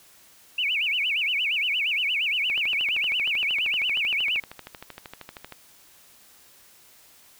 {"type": "tone with vibrato", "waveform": "sine", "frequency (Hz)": 2575, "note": "E7", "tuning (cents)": -41, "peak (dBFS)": -22, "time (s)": [0.58, 4.4], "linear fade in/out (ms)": 5, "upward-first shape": "sine", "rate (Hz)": 8.6, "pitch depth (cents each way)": 280}
{"type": "click train", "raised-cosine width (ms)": 0.3, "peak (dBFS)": -22, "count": 40, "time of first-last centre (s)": [2.5, 5.523], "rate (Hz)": 12.9}
{"effects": ["white hiss -54 dBFS RMS until 7.39 s"]}